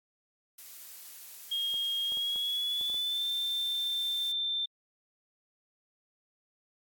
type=noise; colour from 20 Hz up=blue; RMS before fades=-47 dBFS; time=0.58-4.32 s; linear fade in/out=5 ms
type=tone with pitch glide; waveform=sine; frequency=3252 to 3567 Hz; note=G#7 to A7; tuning=-37 to +23 cents; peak=-29 dBFS; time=1.51-4.66 s; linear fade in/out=10 ms; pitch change=+160 cents; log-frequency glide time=2.06-3.27 s
type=clicks; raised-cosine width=1 ms; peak=-38 dBFS; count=7; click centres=1.742 / 2.121 / 2.173 / 2.36 / 2.812 / 2.9 / 2.944 s
effects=AAC 64 kbps